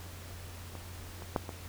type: clicks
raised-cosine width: 1 ms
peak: -29 / -30 / -14 / -25 dBFS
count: 4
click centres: 0.753 / 1.222 / 1.362 / 1.492 s
effects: added 88 Hz sine -45 dBFS peak until 1.68 s + pink hiss -49 dBFS RMS until 1.68 s